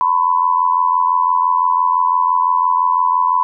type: tone with amplitude modulation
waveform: sine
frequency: 1003 Hz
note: B5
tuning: 26 cents sharp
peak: -8 dBFS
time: 0.01-3.43 s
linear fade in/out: 0 ms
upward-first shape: sine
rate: 85.9 Hz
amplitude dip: 75%
effects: none